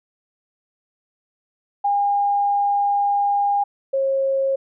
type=tone pair in turn; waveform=sine; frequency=810 / 540.6 Hz; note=G#5 / C#5; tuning=-43 / -44 cents; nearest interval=perfect fifth; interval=701 cents; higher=first; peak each=-16 / -17 dBFS; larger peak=first; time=1.84-3.64 / 3.93-4.56 s; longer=first; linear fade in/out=10 ms; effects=none